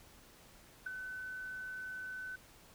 sine tone with ADSR envelope, 1512 Hz, F#6, 37 cents sharp, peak -34 dBFS, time 0.86-2.36 s, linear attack 7 ms, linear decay 10 ms, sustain -7 dB, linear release 7 ms, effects pink hiss -60 dBFS RMS until 2.74 s

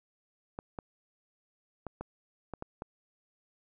clicks, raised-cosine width 1 ms, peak -24 dBFS, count 7, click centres 0.589 / 0.788 / 1.867 / 2.01 / 2.537 / 2.624 / 2.821 s, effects none

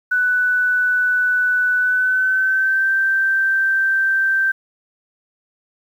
sine tone with pitch glide, 1490 to 1563.2 Hz, F#6 to G6, +12 to -5 cents, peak -14 dBFS, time 0.11-4.52 s, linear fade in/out 10 ms, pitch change +83 cents, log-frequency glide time 1.78-2.9 s, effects 8-bit

